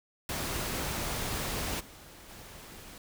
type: noise with level steps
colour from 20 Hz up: pink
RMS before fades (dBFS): -34 / -51 / -48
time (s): 0.29-2.98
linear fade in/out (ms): 2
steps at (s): 1.79 / 2.28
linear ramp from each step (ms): 20
effects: none